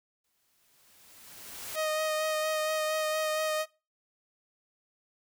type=noise with exponential growth; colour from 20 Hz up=white; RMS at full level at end=-38 dBFS; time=0.24-1.76 s; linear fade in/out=5 ms; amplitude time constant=330 ms
type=tone with vibrato; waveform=sawtooth; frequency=622.3 Hz; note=D#5; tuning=in tune; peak=-24 dBFS; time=1.74-3.66 s; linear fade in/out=50 ms; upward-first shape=sine; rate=4.3 Hz; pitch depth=15 cents each way
effects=noise-tail reverb RT60 0.3 s tail -23 dB re dry